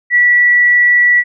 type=tone; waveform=sine; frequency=1949 Hz; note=B6; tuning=23 cents flat; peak=-6 dBFS; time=0.1-1.24 s; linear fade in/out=50 ms; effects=none